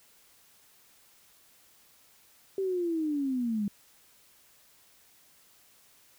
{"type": "linear sweep", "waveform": "sine", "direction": "down", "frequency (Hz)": [392, 198], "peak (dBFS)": -27, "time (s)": [2.58, 3.68], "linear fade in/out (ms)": 2, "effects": ["white hiss -61 dBFS RMS until 6.18 s"]}